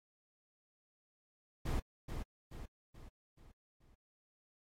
brown noise with echo, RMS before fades -35 dBFS, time 1.65-1.8 s, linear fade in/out 10 ms, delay 430 ms, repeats 5, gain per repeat -6 dB, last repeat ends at 3.95 s, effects AAC 48 kbps

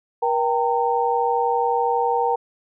sine tone cluster, 476.6 / 783 / 915 Hz, A#4 / G5 / A#5, +38 / -2 / -32 cents, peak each -22 dBFS, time 0.22-2.36 s, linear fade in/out 10 ms, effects none

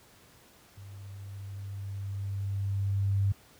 sine tone with level ramp, 98.8 Hz, G2, 14 cents sharp, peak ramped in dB -43 to -22 dBFS, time 0.77-3.32 s, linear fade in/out 5 ms, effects pink hiss -58 dBFS RMS until 3.59 s + high-pass 60 Hz 12 dB/octave

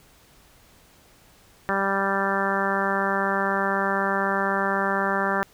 harmonic tone, 196 Hz, G3, in tune, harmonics 1 / 2 / 3 / 4 / 5 / 6 / 7 / 8 / 9, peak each -30 / -30 / -30 / -30 / -30 / -30 / -30 / -30 / -30 dBFS, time 1.69-5.43 s, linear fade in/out 0 ms, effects pink hiss -55 dBFS RMS until 5.53 s

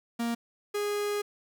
45% pulse tone pair in turn, 233.9 / 412.5 Hz, A#3 / G#4, +6 / -12 cents, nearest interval minor seventh, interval 982 cents, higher second, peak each -28 dBFS, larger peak neither, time 0.19-0.35 / 0.74-1.22 s, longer second, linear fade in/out 10 ms, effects 10-bit

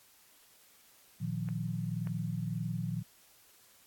sine chord, Bb suspended fourth, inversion none, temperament equal with one note detuned, 116.54 / 155.56 / 177.46 Hz, Bb2 / Eb3 / F3, 0 / 0 / +28 cents, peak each -37 dBFS, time 1.2-3.03 s, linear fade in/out 20 ms
clicks, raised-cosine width 0.5 ms, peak -33 dBFS, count 2, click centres 1.488 / 2.072 s
effects white hiss -62 dBFS RMS until 3.86 s + AAC 64 kbps

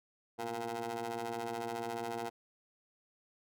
20% pulse ring-modulated tone, 115.2 Hz, A#2, 20 cents flat, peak -29 dBFS, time 0.38-2.3 s, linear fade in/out 20 ms, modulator 583 Hz, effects none

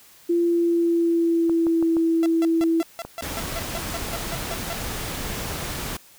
sine tone with pitch glide, 342.5 to 329.3 Hz, F4 to E4, -34 to -2 cents, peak -17 dBFS, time 0.29-2.82 s, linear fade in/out 10 ms, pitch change -68 cents, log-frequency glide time 0.41-1.92 s
clicks, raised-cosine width 1 ms, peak -20 dBFS, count 6, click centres 1.496 / 1.668 / 1.826 / 1.968 / 2.611 / 3.05 s
sawtooth tone bursts, 674 Hz, E5, 38 cents sharp, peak -25 dBFS, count 14, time 2.23-4.73 s, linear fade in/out 0 ms, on 30 ms, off 160 ms
pink noise, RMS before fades -30 dBFS, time 3.22-5.97 s, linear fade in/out 5 ms
effects white hiss -51 dBFS RMS until 6.18 s

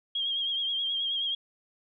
sine tone with vibrato, 3238 Hz, G#7, 45 cents flat, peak -27 dBFS, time 0.15-1.35 s, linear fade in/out 5 ms, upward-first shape triangle, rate 9.4 Hz, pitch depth 57 cents each way, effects none

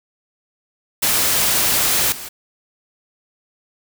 white noise with level steps, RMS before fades -17 / -32 dBFS, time 1.02-2.29 s, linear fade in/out 10 ms, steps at 2.12 s, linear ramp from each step 2 ms, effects none

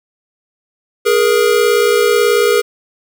square tone pair together, 415.3 / 473.6 Hz, G#4 / A#4, 0 / +27 cents, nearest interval major second, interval 227 cents, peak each -13 dBFS, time 1.05-2.62 s, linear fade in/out 20 ms, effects 8-bit

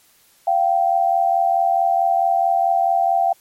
sine tone pair together, 690.4 / 775 Hz, F5 / G5, -20 / -20 cents, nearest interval major second, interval 200 cents, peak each -17 dBFS, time 0.47-3.33 s, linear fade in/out 5 ms, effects white hiss -55 dBFS RMS until 3.4 s + MP3 64 kbps

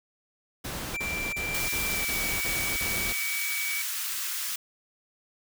pink noise bursts, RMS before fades -35 dBFS, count 7, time 0.64-3.13 s, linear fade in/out 10 ms, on 330 ms, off 30 ms
triangle tone with pitch glide, 2349 to 2273 Hz, D7 to C#7, 0 to +43 cents, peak -29 dBFS, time 0.94-3.82 s, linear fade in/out 5 ms, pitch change -57 cents, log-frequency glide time 1.9-2.16 s
white high-pass noise, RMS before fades -32 dBFS, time 1.54-4.56 s, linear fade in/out 5 ms, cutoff 1200 Hz, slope 24 dB/octave
effects none

